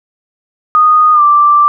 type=tone with pitch glide; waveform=sine; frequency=1236 to 1174.7 Hz; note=D#6 to D6; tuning=-12 to 0 cents; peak=-4 dBFS; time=0.75-1.68 s; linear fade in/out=0 ms; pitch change=-88 cents; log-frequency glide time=1.13-1.22 s; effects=none